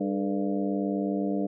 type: harmonic tone with a mistuned harmonic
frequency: 99 Hz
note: G2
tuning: 18 cents sharp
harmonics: 2 / 3 / 4 / 5 / 6 / 7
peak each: -29 / -29 / -35 / -36 / -37 / -39 dBFS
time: 0-1.47 s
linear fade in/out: 10 ms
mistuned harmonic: 4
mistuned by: +130 cents
effects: none